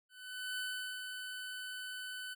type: tone with ADSR envelope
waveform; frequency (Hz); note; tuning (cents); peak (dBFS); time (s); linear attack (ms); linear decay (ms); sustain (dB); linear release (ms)
25% pulse; 1505; F#6; +29; -33; 0.09-2.35; 490; 410; -5; 22
effects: none